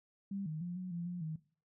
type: tone with pitch steps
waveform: sine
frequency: 197.4 / 155.8 / 175.9 / 183.2 / 171.5 / 177 / 157.7 Hz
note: G3 / D#3 / F3 / F#3 / F3 / F3 / D#3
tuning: +12 / +3 / +13 / -17 / -31 / +23 / +24 cents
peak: -37 dBFS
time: 0.31-1.36 s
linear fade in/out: 5 ms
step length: 150 ms
effects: noise-tail reverb RT60 0.4 s tail -18 dB re dry